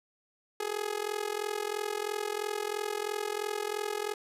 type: tone with amplitude modulation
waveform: sawtooth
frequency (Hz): 418.9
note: G#4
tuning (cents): +15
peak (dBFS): -24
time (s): 0.6-4.14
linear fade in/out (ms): 5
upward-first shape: sine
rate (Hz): 43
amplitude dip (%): 90
effects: resampled to 32000 Hz